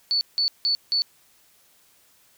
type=tone bursts; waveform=sine; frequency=4464 Hz; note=C#8; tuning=11 cents sharp; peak=-19 dBFS; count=4; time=0.11-1.02 s; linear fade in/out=0 ms; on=100 ms; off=170 ms; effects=white hiss -59 dBFS RMS until 2.37 s